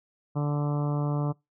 harmonic tone, 146.3 Hz, D3, 6 cents flat, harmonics 1 / 2 / 3 / 4 / 5 / 6 / 7 / 8 / 9, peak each -25 / -33 / -38 / -38 / -41 / -43 / -43 / -43 / -50 dBFS, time 0.35-1.33 s, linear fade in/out 20 ms, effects noise-tail reverb RT60 0.2 s tail -24 dB re dry

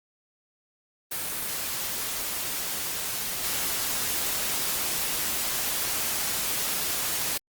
white noise with level steps, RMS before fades -31 / -28 dBFS, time 1.11-7.38 s, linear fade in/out 10 ms, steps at 3.44 s, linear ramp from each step 2 ms, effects Opus 32 kbps

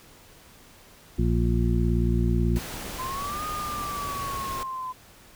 harmonic tone, 58.27 Hz, A#1, in tune, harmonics 1 / 2 / 3 / 4 / 6, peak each -23 / -26 / -28 / -29 / -31 dBFS, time 1.18-2.59 s, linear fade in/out 10 ms
pink noise, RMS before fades -36 dBFS, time 2.56-4.63 s, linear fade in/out 0 ms
sine linear two-way sweep, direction up then down, 1014 to 1236 to 1014 Hz, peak -30 dBFS, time 2.98-4.93 s, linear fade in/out 20 ms, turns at 3.45 s
effects pink hiss -52 dBFS RMS until 5.35 s

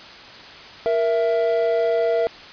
triangle tone pair together, 468.8 / 663 Hz, A#4 / E5, +10 / +10 cents, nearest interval tritone, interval 600 cents, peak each -18 dBFS, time 0.86-2.27 s, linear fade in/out 0 ms, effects white hiss -40 dBFS RMS until 2.52 s + resampled to 11025 Hz

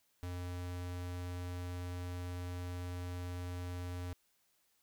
square tone, 89.1 Hz, F2, 35 cents sharp, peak -40 dBFS, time 0.23-4.13 s, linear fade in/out 0 ms, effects white hiss -75 dBFS RMS until 4.82 s

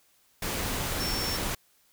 sine tone in noise, 5430 Hz, F8, 50 cents flat, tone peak -32 dBFS, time 1-1.37 s, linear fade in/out 5 ms, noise pink, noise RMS -31 dBFS, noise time 0.42-1.55 s, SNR -4 dB, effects white hiss -65 dBFS RMS until 1.92 s

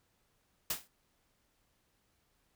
white noise with exponential decay, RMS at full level -30 dBFS, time 0.7-0.88 s, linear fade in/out 5 ms, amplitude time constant 37 ms, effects pink hiss -75 dBFS RMS until 2.55 s

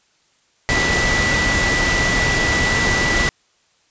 sine tone in noise, 1966 Hz, B6, 8 cents flat, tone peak -18 dBFS, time 0.69-3.29 s, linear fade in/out 0 ms, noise pink, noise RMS -19 dBFS, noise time 0.69-3.29 s, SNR -2 dB, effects white hiss -60 dBFS RMS until 3.9 s + resampled to 16000 Hz

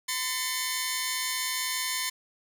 10% pulse tone cluster, 1022 / 1787 / 2205 Hz, C6 / A6 / C#7, -41 / +26 / -10 cents, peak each -24 dBFS, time 0.08-2.1 s, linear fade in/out 10 ms, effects none

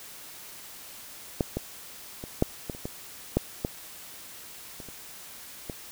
clicks, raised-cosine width 2 ms, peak -10 / -15 / -23 / -7 / -18 / -28 / -19 / -8 / -13 / -28 / -30 / -20 dBFS, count 12, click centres 1.408 / 1.57 / 2.239 / 2.424 / 2.698 / 2.749 / 2.855 / 3.37 / 3.649 / 4.802 / 4.887 / 5.698 s, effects white hiss -45 dBFS RMS until 5.91 s

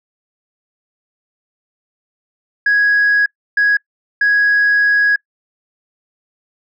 sine tone bursts at uneven times, 1661.2 Hz, G#6, in tune, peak -8 dBFS, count 3, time 2.66-3.26 / 3.57-3.77 / 4.21-5.16 s, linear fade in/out 5 ms, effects noise-tail reverb RT60 0.1 s tail -25 dB re dry + tanh soft clip ceiling -7 dBFS

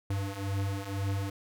square beating tone pair, 97.3 / 99.3 Hz, G2 / G2, -12 / +23 cents, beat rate 2 Hz, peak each -36 / -33 dBFS, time 0.1-1.3 s, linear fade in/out 5 ms, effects none

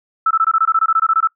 sine tone bursts, 1318.5 Hz, E6, in tune, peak -10 dBFS, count 15, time 0.26-1.274 s, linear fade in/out 5 ms, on 48 ms, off 21 ms, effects noise-tail reverb RT60 0.1 s tail -22 dB re dry

